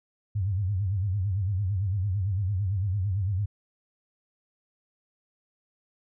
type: tone with vibrato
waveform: sine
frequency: 97.2 Hz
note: G2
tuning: 14 cents flat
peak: -24 dBFS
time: 0.35-3.46 s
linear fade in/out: 10 ms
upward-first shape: sine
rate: 8.9 Hz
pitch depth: 150 cents each way
effects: none